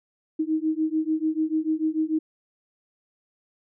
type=beating tone pair; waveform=sine; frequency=311.3 / 318.1 Hz; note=D#4 / D#4; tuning=+1 / +38 cents; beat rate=6.8 Hz; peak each=-25 dBFS; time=0.39-2.19 s; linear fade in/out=10 ms; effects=none